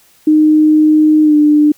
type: tone with pitch glide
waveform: sine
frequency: 307.5 to 298.6 Hz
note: D#4 to D4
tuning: -20 to +29 cents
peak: -5 dBFS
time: 0.27-1.72 s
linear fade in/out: 5 ms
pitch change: -51 cents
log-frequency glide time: 1.23-1.35 s
effects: white hiss -49 dBFS RMS until 1.77 s